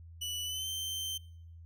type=tone with pitch glide; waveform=sawtooth; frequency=2960 to 3111 Hz; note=F#7 to G7; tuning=0 to -14 cents; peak=-32 dBFS; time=0.21-1.18 s; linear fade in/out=10 ms; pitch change=+86 cents; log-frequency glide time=0.44-0.68 s; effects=noise-tail reverb RT60 0.7 s tail -25 dB re dry + added 83 Hz sine -48 dBFS peak until 1.65 s